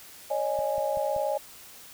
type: chord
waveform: sine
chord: C# suspended second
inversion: none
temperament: equal with one note detuned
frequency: 554.4 / 613.3 / 830.6 Hz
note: C#5 / D#5 / G#5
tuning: 0 / -25 / 0 cents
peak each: -29 / -29 / -31 dBFS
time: 0.3-1.38 s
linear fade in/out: 10 ms
type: click train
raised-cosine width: 5 ms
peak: -33 dBFS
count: 4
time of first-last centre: 0.59-1.164 s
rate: 5.23 Hz
effects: white hiss -48 dBFS RMS until 1.93 s